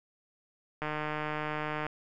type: click train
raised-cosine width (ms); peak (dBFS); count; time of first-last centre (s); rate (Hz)
0.5; -19; 160; 0.82-1.866; 152
effects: none